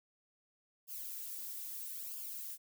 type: noise with flanger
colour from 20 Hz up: violet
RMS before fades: -44 dBFS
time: 0.87-2.58 s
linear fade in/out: 50 ms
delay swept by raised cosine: 0.5 to 3.3 ms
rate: 0.77 Hz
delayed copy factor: -0.7
effects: none